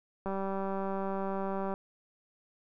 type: click train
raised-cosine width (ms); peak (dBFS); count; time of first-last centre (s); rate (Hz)
1; -22; 288; 0.26-1.739; 194
effects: none